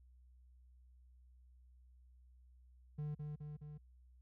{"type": "tone with echo", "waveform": "triangle", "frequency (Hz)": 149.4, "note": "D3", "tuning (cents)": 30, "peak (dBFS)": -37, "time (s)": [2.98, 3.15], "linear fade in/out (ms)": 10, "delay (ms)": 210, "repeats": 3, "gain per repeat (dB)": -3, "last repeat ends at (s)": 3.78, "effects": ["added 62 Hz sine -61 dBFS peak until 4.21 s"]}